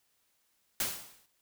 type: noise with exponential decay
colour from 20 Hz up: white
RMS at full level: -29 dBFS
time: 0.8-1.26 s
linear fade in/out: 2 ms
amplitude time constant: 100 ms
effects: white hiss -74 dBFS RMS until 1.41 s